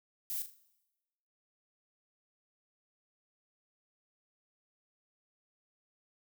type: noise with echo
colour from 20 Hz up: violet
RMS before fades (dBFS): -37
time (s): 0.3-0.42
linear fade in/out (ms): 0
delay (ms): 40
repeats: 3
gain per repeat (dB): -9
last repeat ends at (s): 0.54
effects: noise-tail reverb RT60 1.0 s tail -19 dB re dry